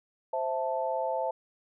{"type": "chord", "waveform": "sine", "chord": "A minor", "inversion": "first", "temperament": "equal", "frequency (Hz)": [523.3, 659.3, 880], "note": ["C5", "E5", "A5"], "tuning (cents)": [0, 0, 0], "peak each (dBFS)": -32, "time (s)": [0.33, 1.31], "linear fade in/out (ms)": 5, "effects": []}